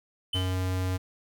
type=tone with exponential decay; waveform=triangle; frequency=3044 Hz; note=F#7; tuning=48 cents sharp; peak=-24 dBFS; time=0.33-0.65 s; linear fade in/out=5 ms; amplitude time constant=68 ms
type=tone; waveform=square; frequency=92.5 Hz; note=F#2; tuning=in tune; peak=-27 dBFS; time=0.34-0.98 s; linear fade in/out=20 ms
effects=none